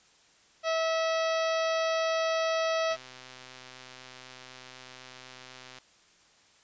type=harmonic tone; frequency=649 Hz; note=E5; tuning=27 cents flat; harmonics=1 / 2 / 3 / 4 / 5 / 6 / 7 / 8 / 9; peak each=-27 / -33 / -37 / -39 / -41 / -43 / -44 / -45 / -46 dBFS; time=0.63-2.97 s; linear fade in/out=50 ms
type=click train; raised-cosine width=0.2 ms; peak=-29 dBFS; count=369; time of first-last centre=2.91-5.785 s; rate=128 Hz
effects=white hiss -61 dBFS RMS until 6.63 s + resampled to 16000 Hz